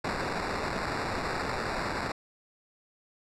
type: noise with sample-and-hold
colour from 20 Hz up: white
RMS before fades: -32 dBFS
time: 0.04-2.12 s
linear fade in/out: 5 ms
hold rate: 3150 Hz
effects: low-pass 6000 Hz 12 dB/octave